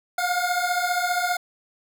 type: beating tone pair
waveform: 25% pulse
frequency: 707 / 722 Hz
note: F5 / F#5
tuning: +21 / -43 cents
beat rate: 15 Hz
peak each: -21 dBFS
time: 0.18-1.37 s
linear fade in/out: 5 ms
effects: none